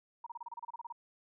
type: tone bursts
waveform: sine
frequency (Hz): 942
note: A#5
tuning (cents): +18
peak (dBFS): -40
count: 13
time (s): 0.24-0.925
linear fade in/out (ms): 5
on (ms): 25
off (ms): 30
effects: none

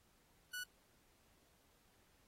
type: tone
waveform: sawtooth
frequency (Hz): 1476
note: F#6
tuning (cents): -5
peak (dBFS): -39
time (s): 0.53-0.64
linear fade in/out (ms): 10
effects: pink hiss -73 dBFS RMS until 2.27 s + AAC 48 kbps

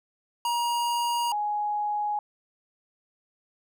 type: tone pair in turn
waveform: square / sine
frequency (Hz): 949 / 834.3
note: A#5 / G#5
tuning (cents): +31 / +8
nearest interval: major second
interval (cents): 223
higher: first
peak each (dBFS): -25 / -25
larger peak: neither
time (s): 0.45-1.32 / 1.32-2.19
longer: neither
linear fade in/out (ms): 2
effects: none

